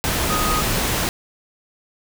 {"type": "tone in noise", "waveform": "sine", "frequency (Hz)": 1247, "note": "D#6", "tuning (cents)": 3, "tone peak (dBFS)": -22, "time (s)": [0.3, 0.61], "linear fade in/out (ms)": 0, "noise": "pink", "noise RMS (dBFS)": -21, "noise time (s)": [0.04, 1.09], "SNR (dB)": -4, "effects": []}